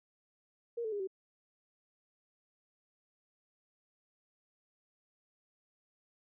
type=tone with pitch steps; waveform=sine; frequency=469.5 / 438.1 / 408.7 / 381.4 Hz; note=A#4 / A4 / G#4 / G4; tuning=+12 / -7 / -28 / -47 cents; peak=-34 dBFS; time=0.77-1.074 s; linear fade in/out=10 ms; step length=76 ms; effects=none